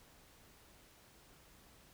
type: silence
effects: pink hiss -63 dBFS RMS until 1.93 s